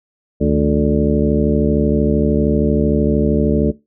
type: harmonic tone with a mistuned harmonic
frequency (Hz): 73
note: D2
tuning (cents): -10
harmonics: 1 / 2 / 3 / 4 / 5 / 6 / 8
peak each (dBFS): -20 / -20 / -17 / -19 / -22 / -19 / -23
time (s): 0.4-3.72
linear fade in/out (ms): 20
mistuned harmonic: 2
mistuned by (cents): +100
effects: noise-tail reverb RT60 0.2 s tail -18 dB re dry